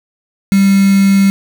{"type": "tone with quantisation", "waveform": "sine", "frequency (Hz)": 196, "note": "G3", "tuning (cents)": 0, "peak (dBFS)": -6, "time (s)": [0.52, 1.3], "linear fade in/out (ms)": 0, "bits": 3, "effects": []}